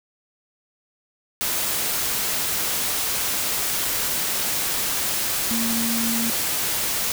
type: tone in noise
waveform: sine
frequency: 230 Hz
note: A#3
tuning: 23 cents flat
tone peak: -24 dBFS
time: 5.51-6.3 s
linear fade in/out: 0 ms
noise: white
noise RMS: -24 dBFS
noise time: 1.41-7.12 s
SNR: -3 dB
effects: none